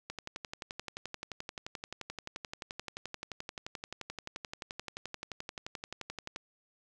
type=click train; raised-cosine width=0.2 ms; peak=-22 dBFS; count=73; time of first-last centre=0.1-6.361 s; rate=11.5 Hz; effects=none